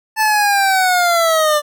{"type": "linear sweep", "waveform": "25% pulse", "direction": "down", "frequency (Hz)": [880, 587.3], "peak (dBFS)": -8, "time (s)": [0.16, 1.62], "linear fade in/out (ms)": 50, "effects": []}